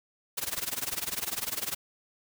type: noise with tremolo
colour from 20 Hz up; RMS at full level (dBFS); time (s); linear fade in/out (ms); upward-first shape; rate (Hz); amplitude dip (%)
white; -30; 0.37-1.75; 10; sine; 20; 90
effects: none